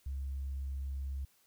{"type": "tone", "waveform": "sine", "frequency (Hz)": 68, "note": "C#2", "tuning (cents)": -33, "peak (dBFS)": -34, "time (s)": [0.06, 1.25], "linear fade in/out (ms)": 5, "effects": ["tanh soft clip ceiling -32 dBFS", "white hiss -69 dBFS RMS until 1.46 s"]}